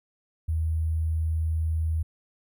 sine tone with sample-and-hold, 80.1 Hz, E2, 49 cents flat, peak -23 dBFS, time 0.48-2.03 s, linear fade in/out 10 ms, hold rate 11025 Hz, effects none

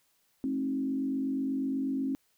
sine tone with frequency modulation, 268.3 Hz, C4, 44 cents sharp, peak -28 dBFS, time 0.44-2.15 s, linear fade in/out 0 ms, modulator 48.2 Hz, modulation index 0.69, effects white hiss -71 dBFS RMS until 2.37 s

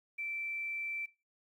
sine tone with quantisation, 2335 Hz, D7, 11 cents flat, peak -36 dBFS, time 0.18-1.06 s, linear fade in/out 10 ms, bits 11, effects noise-tail reverb RT60 0.3 s tail -20 dB re dry

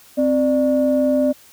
sine tone pair together, 261.6 / 593.8 Hz, C4 / D5, 0 / +19 cents, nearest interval octave + major second, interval 1419 cents, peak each -16 dBFS, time 0.17-1.33 s, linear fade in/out 20 ms, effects tanh soft clip ceiling -7 dBFS + white hiss -48 dBFS RMS until 1.52 s

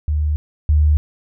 sine tone pair in turn, 75.3 / 75.3 Hz, D2 / D2, +44 / +44 cents, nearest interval unison, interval 0 cents, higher neither, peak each -15 / -10 dBFS, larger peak second, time 0.08-0.36 / 0.69-0.97 s, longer neither, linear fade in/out 0 ms, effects none

